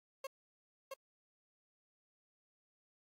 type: tone with echo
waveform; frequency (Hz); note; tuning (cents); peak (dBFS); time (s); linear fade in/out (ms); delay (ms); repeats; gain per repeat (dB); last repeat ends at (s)
30% pulse; 540; C#5; -45; -38; 0.24-0.27; 5; 670; 1; -2; 0.94
effects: AAC 64 kbps